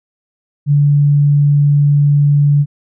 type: tone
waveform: sine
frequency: 144.6 Hz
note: D3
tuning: 27 cents flat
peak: -7 dBFS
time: 0.66-2.66 s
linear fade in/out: 50 ms
effects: none